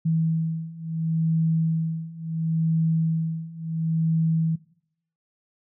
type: beating tone pair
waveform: sine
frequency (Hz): 161.6 / 162.32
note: E3 / E3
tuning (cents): -34 / -26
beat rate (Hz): 0.72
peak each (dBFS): -26 / -24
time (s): 0.05-4.56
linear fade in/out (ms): 10
effects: noise-tail reverb RT60 0.7 s tail -20 dB re dry